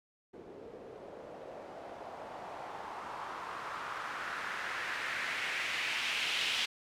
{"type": "noise with low-pass filter sweep", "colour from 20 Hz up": "blue", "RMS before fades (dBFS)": -39, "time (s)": [0.33, 6.66], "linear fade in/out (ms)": 10, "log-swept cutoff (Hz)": [390, 3100], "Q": 2.3, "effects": []}